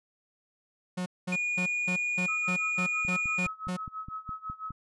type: tone bursts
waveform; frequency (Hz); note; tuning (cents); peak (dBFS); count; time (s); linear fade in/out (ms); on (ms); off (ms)
45% pulse; 181.4; F#3; -34; -30; 10; 0.97-3.77; 10; 91; 210
type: tone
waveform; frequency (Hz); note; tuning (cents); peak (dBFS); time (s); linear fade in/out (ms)
triangle; 2443; D#7; -32; -26; 1.32-3.47; 5
type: tone with tremolo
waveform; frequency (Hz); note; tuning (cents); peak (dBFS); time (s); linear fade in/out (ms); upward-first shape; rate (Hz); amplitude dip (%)
sine; 1284; E6; -46; -33; 2.28-4.72; 5; sine; 6; 90
type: click train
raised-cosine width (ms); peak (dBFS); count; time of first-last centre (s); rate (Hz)
5; -29; 9; 3.05-4.706; 4.83
effects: resampled to 24000 Hz